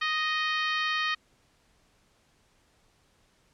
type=harmonic tone with a mistuned harmonic; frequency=622.3 Hz; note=D#5; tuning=in tune; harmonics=2 / 3 / 4 / 5 / 6 / 7 / 8 / 9; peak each=-31 / -30 / -34 / -35 / -38 / -39 / -47 / -51 dBFS; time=0.01-1.15 s; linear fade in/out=10 ms; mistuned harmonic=9; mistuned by=+18 cents; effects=pink hiss -66 dBFS RMS until 3.53 s + low-pass 9000 Hz 12 dB/octave